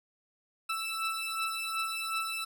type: beating tone pair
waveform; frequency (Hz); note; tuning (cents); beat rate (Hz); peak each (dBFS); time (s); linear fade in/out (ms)
20% pulse; 1318.5 / 1321.2; E6 / E6; 0 / +4; 2.7; -31 / -29; 0.69-2.45; 10
effects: none